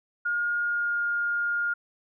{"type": "tone with pitch glide", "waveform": "sine", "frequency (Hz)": [1425, 1416], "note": ["F6", "F6"], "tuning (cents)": [34, 23], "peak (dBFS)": -24, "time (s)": [0.25, 1.74], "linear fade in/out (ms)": 10, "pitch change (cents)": -11, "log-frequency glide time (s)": [0.58, 1.04], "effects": []}